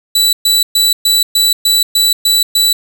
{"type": "tone bursts", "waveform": "sawtooth", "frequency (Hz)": 3954, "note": "B7", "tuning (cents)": 1, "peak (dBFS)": -5, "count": 9, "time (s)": [0.15, 2.73], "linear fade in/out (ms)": 5, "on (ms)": 180, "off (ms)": 120, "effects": []}